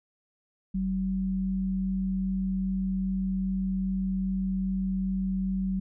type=tone pair together; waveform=sine; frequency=47.5 / 190 Hz; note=F#1 / F#3; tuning=+46 / +46 cents; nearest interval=2 octaves; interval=2400 cents; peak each=-35 / -26 dBFS; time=0.74-5.8 s; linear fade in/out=10 ms; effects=none